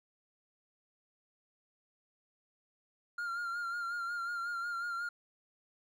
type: tone with vibrato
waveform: triangle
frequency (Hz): 1396.9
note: F6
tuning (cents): 0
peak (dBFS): -33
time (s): 3.18-5.09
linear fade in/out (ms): 5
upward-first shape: sine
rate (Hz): 5.5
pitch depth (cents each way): 38
effects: none